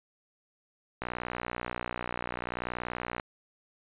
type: click train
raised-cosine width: 0.5 ms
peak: -18 dBFS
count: 133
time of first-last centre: 1.02-3.198 s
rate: 60.6 Hz
effects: resampled to 8000 Hz